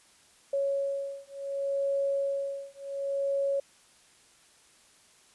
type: beating tone pair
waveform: sine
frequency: 554.4 / 555.08 Hz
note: C#5 / C#5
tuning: 0 / +2 cents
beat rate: 0.68 Hz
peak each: -31 dBFS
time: 0.53-3.6 s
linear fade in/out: 5 ms
effects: white hiss -60 dBFS RMS until 5.34 s + resampled to 24000 Hz